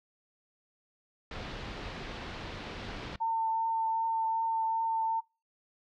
pink low-pass noise, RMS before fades -41 dBFS, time 1.31-3.16 s, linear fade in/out 2 ms, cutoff 4300 Hz, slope 24 dB/octave
sine tone with vibrato, 900 Hz, A5, 39 cents sharp, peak -27 dBFS, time 3.2-5.21 s, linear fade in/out 20 ms, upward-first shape triangle, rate 2.6 Hz, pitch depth 14 cents each way
effects noise-tail reverb RT60 0.3 s tail -24 dB re dry

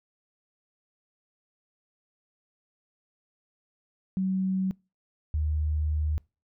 sine tone pair in turn, 189 / 76.32 Hz, F#3 / D#2, +37 / -33 cents, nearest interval octave + major third, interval 1570 cents, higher first, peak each -24 / -24 dBFS, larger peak neither, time 4.17-4.71 / 5.34-6.18 s, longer second, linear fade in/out 0 ms, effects noise-tail reverb RT60 0.3 s tail -26 dB re dry

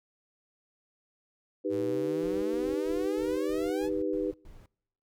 sine chord, Eb augmented, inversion none, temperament equal, 311.1 / 392 / 493.9 Hz, Eb4 / G4 / B4, 0 / 0 / 0 cents, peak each -32 dBFS, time 1.64-4.32 s, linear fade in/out 20 ms
sawtooth exponential sweep, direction up, 99.5 to 880 Hz, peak -36 dBFS, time 1.69-3.9 s, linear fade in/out 50 ms
brown noise bursts, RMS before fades -49 dBFS, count 8, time 2.21-4.66 s, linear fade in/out 2 ms, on 210 ms, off 110 ms
effects noise-tail reverb RT60 0.8 s tail -26 dB re dry

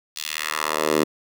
10% pulse tone with high-pass filter sweep, 77 Hz, D#2, 17 cents flat, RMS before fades -24 dBFS, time 0.16-1.04 s, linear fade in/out 5 ms, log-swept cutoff 4100 to 300 Hz, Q 1.3, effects none

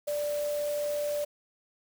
sine tone in noise, 587.3 Hz, D5, in tune, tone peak -28 dBFS, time 0.07-1.25 s, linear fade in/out 10 ms, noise white, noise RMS -43 dBFS, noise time 0.07-1.25 s, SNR +12 dB, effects none

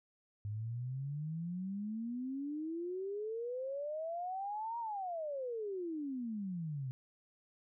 sine exponential two-way sweep, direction up then down, 101.8 to 950 to 125.5 Hz, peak -37 dBFS, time 0.45-6.91 s, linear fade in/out 0 ms, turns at 4.79 s, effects none

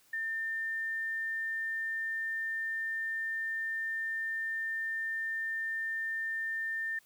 sine tone, 1800 Hz, A6, 39 cents sharp, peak -32 dBFS, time 0.13-6.99 s, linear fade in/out 5 ms, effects white hiss -65 dBFS RMS until 7.05 s

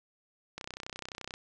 click train, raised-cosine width 0.2 ms, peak -22 dBFS, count 25, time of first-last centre 0.58-1.339 s, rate 31.6 Hz, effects resampled to 24000 Hz + 9-bit

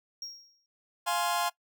triangle tone with exponential decay, 5588 Hz, F8, in tune, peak -34 dBFS, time 0.22-0.66 s, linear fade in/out 2 ms, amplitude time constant 94 ms
sawtooth chord, F minor, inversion none, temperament just, 698.5 / 838.1 / 1047.7 Hz, F5 / Ab5 / C6, 0 / +16 / +2 cents, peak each -27 / -29 / -27 dBFS, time 1.06-1.5 s, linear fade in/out 20 ms
effects noise-tail reverb RT60 0.1 s tail -20 dB re dry

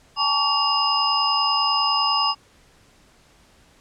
sine tone cluster, 818 / 888 / 1131 / 2822 / 5030 Hz, G#5 / A5 / C#6 / F7 / D#8, -26 / +16 / +34 / +17 / +18 cents, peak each -29 / -26 / -22 / -26 / -22 dBFS, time 0.16-2.35 s, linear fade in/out 50 ms, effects pink hiss -55 dBFS RMS until 3.8 s + low-pass 9000 Hz 12 dB/octave

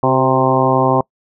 harmonic tone with a mistuned harmonic, 131.3 Hz, C3, 6 cents sharp, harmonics 1 / 2 / 3 / 4 / 5 / 6 / 7 / 8, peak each -19 / -19 / -19 / -19 / -19 / -19 / -19 / -19 dBFS, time 0.03-1.01 s, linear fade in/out 2 ms, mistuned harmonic 3, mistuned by -31 cents, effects noise-tail reverb RT60 0.1 s tail -25 dB re dry

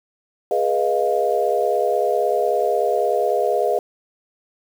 sine chord, F half-diminished seventh, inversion first, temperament equal with one note detuned, 415.3 / 485.4 / 622.3 / 698.5 Hz, Ab4 / Cb5 / Eb5 / F5, 0 / -30 / 0 / 0 cents, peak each -22 dBFS, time 0.51-3.79 s, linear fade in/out 2 ms, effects 7-bit

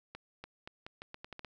accelerating click train, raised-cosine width 0.3 ms, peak -28 dBFS, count 10, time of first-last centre 0.15-1.447 s, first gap 290 ms, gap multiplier 0.81, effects none

